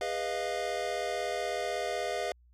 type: chord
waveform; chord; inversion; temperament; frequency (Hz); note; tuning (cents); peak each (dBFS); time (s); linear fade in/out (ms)
square; F half-diminished seventh; first; equal with one note detuned; 408.6 / 493.9 / 622.3 / 698.5; Ab4 / Cb5 / Eb5 / F5; -28 / 0 / 0 / 0; -39 / -38 / -37 / -36; 0.01-2.32; 2
effects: added 60 Hz sine -58 dBFS peak until 2.53 s + low-pass 8000 Hz 12 dB/octave